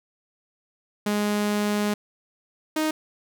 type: tone pair in turn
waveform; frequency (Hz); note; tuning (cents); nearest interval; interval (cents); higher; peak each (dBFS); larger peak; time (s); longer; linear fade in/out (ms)
sawtooth; 207.7 / 311.2; G#3 / D#4; 0 / 0; perfect fifth; 700; second; -18; neither; 1.06-1.94 / 2.76-2.91; first; 5
effects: none